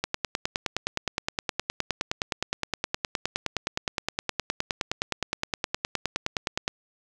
click train, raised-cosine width 0.2 ms, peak -8 dBFS, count 65, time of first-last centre 0.04-6.679 s, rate 9.64 Hz, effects none

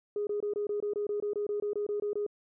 sine tone bursts, 413.6 Hz, G#4, 7 cents flat, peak -28 dBFS, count 16, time 0.16-2.265 s, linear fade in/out 2 ms, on 110 ms, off 23 ms, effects tanh soft clip ceiling -24 dBFS

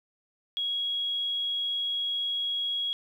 sine tone, 3314 Hz, G#7, 4 cents flat, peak -27 dBFS, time 0.57-2.93 s, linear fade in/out 0 ms, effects 10-bit

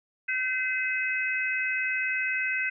harmonic tone, 512 Hz, C5, 38 cents flat, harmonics 3 / 4 / 5, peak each -30 / -30 / -30 dBFS, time 0.28-2.7 s, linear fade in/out 10 ms, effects none

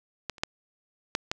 clicks, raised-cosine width 0.2 ms, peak -14 / -30 / -8 / -8 / -11 dBFS, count 5, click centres 0.297 / 0.382 / 0.435 / 1.151 / 1.315 s, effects none

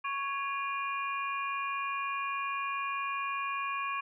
harmonic tone with a mistuned harmonic, 554.4 Hz, C#5, in tune, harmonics 2 / 3 / 4 / 5, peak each -33 / -42 / -38 / -44 dBFS, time 0.04-4.01 s, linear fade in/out 10 ms, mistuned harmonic 4, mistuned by +150 cents, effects none

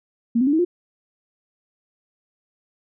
sine tone with pitch steps, 233.1 / 258.6 / 287 / 318.4 / 353.3 Hz, A#3 / C4 / D4 / D#4 / F4, 0 / -20 / -40 / +40 / +20 cents, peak -15 dBFS, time 0.35-0.65 s, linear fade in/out 10 ms, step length 60 ms, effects none

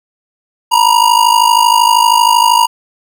square ring-modulated tone, 950 Hz, A#5, 33 cents sharp, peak -4 dBFS, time 0.71-2.67 s, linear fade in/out 20 ms, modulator 26.4 Hz, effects none

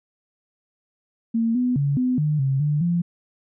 sine tone with pitch steps, 228.2 / 248.6 / 141.6 / 252.5 / 150.8 / 135 / 148.3 / 172.5 Hz, A#3 / B3 / C#3 / B3 / D3 / C#3 / D3 / F3, -37 / +12 / +37 / +39 / +46 / -45 / +17 / -21 cents, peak -18 dBFS, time 1.34-3.02 s, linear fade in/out 10 ms, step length 210 ms, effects none

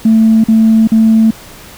sine tone bursts, 222.2 Hz, A3, 17 cents sharp, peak -3 dBFS, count 3, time 0.05-1.308 s, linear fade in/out 5 ms, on 390 ms, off 44 ms, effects tanh soft clip ceiling 0 dBFS + pink hiss -34 dBFS RMS until 1.77 s

